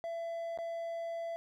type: tone with dropouts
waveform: triangle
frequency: 670 Hz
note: E5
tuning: 28 cents sharp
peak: -34 dBFS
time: 0.04-1.36 s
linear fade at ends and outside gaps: 0 ms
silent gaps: 0.575-0.587 s
effects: none